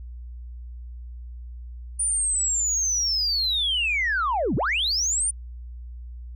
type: linear two-way sweep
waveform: sine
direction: down then up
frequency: 9400 to 97 to 9400 Hz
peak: -20 dBFS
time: 1.99-5.31 s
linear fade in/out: 10 ms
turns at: 4.56 s
effects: tanh soft clip ceiling -17 dBFS + added 60 Hz sine -35 dBFS peak until 6.35 s